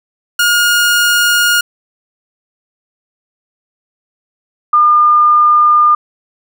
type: tone pair in turn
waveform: sawtooth / sine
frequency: 1428 / 1208.1 Hz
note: F6 / D6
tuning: +38 / +49 cents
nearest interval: minor third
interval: 289 cents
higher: first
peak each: -5 dBFS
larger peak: neither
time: 0.39-1.61 / 4.73-5.95 s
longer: neither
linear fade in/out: 5 ms
effects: none